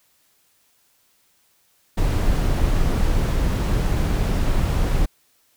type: noise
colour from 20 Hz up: brown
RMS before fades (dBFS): -19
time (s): 1.97-5.06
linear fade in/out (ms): 10
effects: white hiss -62 dBFS RMS until 5.56 s